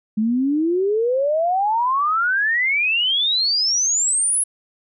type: exponential sweep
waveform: sine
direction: up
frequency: 209.6 to 10780 Hz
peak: -16 dBFS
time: 0.17-4.44 s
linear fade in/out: 10 ms
effects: none